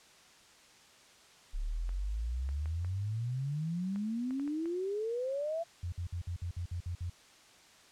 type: exponential sweep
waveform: sine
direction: up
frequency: 33.9 to 683 Hz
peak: -32 dBFS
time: 1.53-5.64 s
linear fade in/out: 20 ms
type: clicks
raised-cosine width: 0.5 ms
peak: -36 dBFS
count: 9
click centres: 1.892 / 2.49 / 2.658 / 2.847 / 3.96 / 4.308 / 4.397 / 4.477 / 4.657 s
type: tone bursts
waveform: sine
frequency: 87.31 Hz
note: F2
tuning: in tune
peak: -34 dBFS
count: 9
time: 5.83-7.099 s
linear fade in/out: 5 ms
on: 93 ms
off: 54 ms
effects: white hiss -59 dBFS RMS until 7.91 s + low-pass 7000 Hz 12 dB/octave